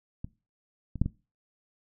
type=clicks; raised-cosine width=5 ms; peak=-23 / -24 / -11 / -17 dBFS; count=4; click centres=0.245 / 0.957 / 1.016 / 1.06 s; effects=noise-tail reverb RT60 0.3 s tail -20 dB re dry